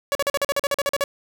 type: tone bursts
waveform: sawtooth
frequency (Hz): 564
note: C#5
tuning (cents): +30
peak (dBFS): -15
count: 13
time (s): 0.12-1.039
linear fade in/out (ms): 0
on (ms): 31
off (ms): 43
effects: none